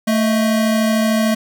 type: tone pair together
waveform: square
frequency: 222.1 / 632.9 Hz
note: A3 / D#5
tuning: +16 / +29 cents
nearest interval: octave + tritone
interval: 1813 cents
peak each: -15 / -22 dBFS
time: 0.07-1.35 s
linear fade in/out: 10 ms
effects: none